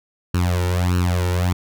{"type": "tone with flanger", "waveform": "sawtooth", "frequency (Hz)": 89.3, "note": "F2", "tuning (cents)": 39, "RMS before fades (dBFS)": -19, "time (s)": [0.34, 1.53], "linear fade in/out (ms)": 5, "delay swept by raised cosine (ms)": [0.71, 2.21], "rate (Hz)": 1.6, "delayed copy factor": 1, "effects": []}